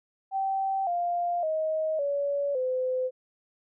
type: tone with pitch steps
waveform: sine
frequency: 775 / 698.5 / 629.5 / 567.3 / 511.3 Hz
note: G5 / F5 / D#5 / C#5 / C5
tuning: -20 / 0 / +20 / +40 / -40 cents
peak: -25 dBFS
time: 0.31-3.11 s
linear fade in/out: 50 ms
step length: 560 ms
effects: none